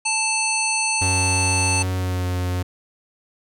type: harmonic tone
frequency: 880 Hz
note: A5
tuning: in tune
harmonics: 1 / 3 / 5 / 7 / 9 / 10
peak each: -26 / -23 / -28 / -27 / -35 / -25 dBFS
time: 0.05-1.83 s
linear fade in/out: 10 ms
type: tone with pitch glide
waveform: 45% pulse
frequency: 92.7 to 90.37 Hz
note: F#2 to F#2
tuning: +4 to -40 cents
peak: -21 dBFS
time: 1.01-2.63 s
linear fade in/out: 10 ms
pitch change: -44 cents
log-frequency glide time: 1.91-2.3 s
effects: none